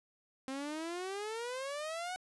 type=exponential sweep; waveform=sawtooth; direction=up; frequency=261.2 to 750 Hz; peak=-34 dBFS; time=0.48-2.16 s; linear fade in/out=0 ms; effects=resampled to 24000 Hz